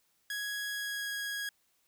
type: tone with pitch glide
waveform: sawtooth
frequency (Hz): 1664 to 1652.5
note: G#6 to G#6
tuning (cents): +3 to -9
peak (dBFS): -31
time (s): 0.3-1.49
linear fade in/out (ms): 2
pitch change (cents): -12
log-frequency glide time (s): 0.7-1.1
effects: white hiss -73 dBFS RMS until 1.87 s